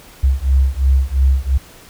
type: beating tone pair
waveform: sine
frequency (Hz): 65.41 / 68.31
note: C2 / C#2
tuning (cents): 0 / -25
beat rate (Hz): 2.9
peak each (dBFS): -14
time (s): 0.23-1.58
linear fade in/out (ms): 10
effects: pink hiss -42 dBFS RMS until 1.89 s